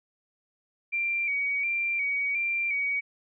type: tone with vibrato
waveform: sine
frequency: 2311 Hz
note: D7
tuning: 28 cents flat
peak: -25 dBFS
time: 0.92-3.01 s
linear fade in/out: 20 ms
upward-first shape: square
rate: 1.4 Hz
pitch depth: 42 cents each way
effects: none